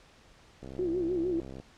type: click train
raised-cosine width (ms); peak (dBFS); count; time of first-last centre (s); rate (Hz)
2; -30; 65; 0.63-1.6; 66
type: tone with vibrato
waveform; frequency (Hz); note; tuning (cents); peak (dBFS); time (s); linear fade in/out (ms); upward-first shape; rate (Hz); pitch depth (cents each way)
sine; 348; F4; -6; -27; 0.79-1.4; 0; sine; 6.6; 110
effects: pink hiss -58 dBFS RMS until 1.77 s + low-pass 6000 Hz 12 dB/octave